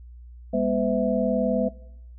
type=tone cluster; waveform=sine; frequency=203.6 / 243.2 / 508 / 654 Hz; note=G#3 / B3 / B4 / E5; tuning=-34 / -26 / +49 / -14 cents; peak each=-26 dBFS; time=0.53-1.69 s; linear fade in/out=10 ms; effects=noise-tail reverb RT60 0.8 s tail -21 dB re dry + added 60 Hz sine -41 dBFS peak until 2.18 s